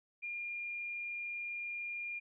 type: tone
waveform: sine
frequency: 2409 Hz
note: D7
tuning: 43 cents sharp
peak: -38 dBFS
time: 0.22-2.2 s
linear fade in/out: 20 ms
effects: none